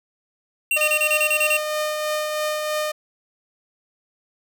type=tone bursts; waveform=square; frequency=2744 Hz; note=F7; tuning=31 cents flat; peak=-18 dBFS; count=9; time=0.71-1.569 s; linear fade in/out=2 ms; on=67 ms; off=32 ms
type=tone with tremolo; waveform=sawtooth; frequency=609 Hz; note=D#5; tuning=37 cents flat; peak=-17 dBFS; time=0.76-2.92 s; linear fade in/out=10 ms; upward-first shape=triangle; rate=3.1 Hz; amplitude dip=35%
effects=none